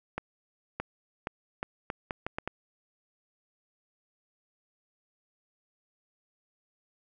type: accelerating click train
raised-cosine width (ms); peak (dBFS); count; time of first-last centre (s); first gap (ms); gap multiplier
0.5; -17; 9; 0.18-2.476; 620; 0.76
effects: none